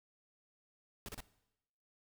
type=noise bursts; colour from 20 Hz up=pink; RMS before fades=-45 dBFS; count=3; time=1.06-1.204 s; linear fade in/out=0 ms; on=26 ms; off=33 ms; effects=noise-tail reverb RT60 0.9 s tail -19 dB re dry